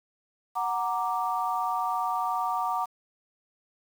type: chord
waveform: sine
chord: Gb augmented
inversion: none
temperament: equal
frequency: 740 / 932.3 / 1174.7 Hz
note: Gb5 / Bb5 / D6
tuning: 0 / 0 / 0 cents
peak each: -30 dBFS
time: 0.55-2.86 s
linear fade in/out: 20 ms
effects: 8-bit